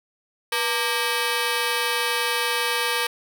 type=ring-modulated tone; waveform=10% pulse; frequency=698.5 Hz; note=F5; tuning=in tune; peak=-10 dBFS; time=0.52-3.07 s; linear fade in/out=5 ms; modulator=214 Hz; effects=none